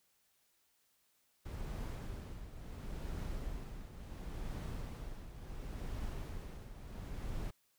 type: noise with tremolo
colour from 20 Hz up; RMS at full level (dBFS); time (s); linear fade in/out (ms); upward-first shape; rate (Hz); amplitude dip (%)
brown; -40; 1.45-7.51; 10; triangle; 0.71; 70
effects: white hiss -75 dBFS RMS until 7.78 s